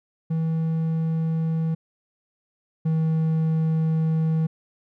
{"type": "tone pair in turn", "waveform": "triangle", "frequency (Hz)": [161.7, 159.94], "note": ["E3", "D#3"], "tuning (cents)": [-33, 48], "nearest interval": "unison", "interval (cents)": 19, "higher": "first", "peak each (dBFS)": [-19, -17], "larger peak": "second", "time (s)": [[0.3, 1.75], [2.85, 4.47]], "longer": "second", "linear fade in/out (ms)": 10, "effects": []}